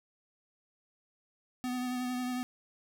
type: tone with vibrato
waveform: square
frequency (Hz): 250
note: B3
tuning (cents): +21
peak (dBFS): -33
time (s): 1.64-2.43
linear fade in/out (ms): 0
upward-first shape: triangle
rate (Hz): 11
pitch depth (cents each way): 25
effects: none